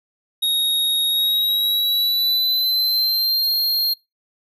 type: tone with pitch glide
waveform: square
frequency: 3756 to 4216 Hz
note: A#7 to C8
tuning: +12 to +12 cents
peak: -17 dBFS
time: 0.42-3.94 s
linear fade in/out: 10 ms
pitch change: +200 cents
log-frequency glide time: 1.08-3.53 s
effects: noise-tail reverb RT60 0.2 s tail -22 dB re dry